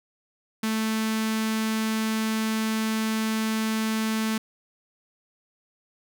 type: tone with notch filter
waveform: sawtooth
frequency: 220 Hz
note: A3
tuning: in tune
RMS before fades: -26 dBFS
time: 0.63-4.38 s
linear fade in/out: 5 ms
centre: 560 Hz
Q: 0.76
effects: none